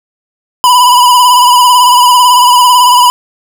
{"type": "tone with vibrato", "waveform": "square", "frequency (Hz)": 987.8, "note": "B5", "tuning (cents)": 0, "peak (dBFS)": -3, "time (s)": [0.64, 3.1], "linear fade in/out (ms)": 0, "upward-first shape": "sine", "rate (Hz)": 18, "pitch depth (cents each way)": 46, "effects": []}